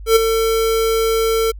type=tone with ADSR envelope; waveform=square; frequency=450 Hz; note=A4; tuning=39 cents sharp; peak=-7 dBFS; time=0.06-1.52 s; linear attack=100 ms; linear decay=14 ms; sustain=-8 dB; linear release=16 ms; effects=added 50 Hz sine -30 dBFS peak until 1.59 s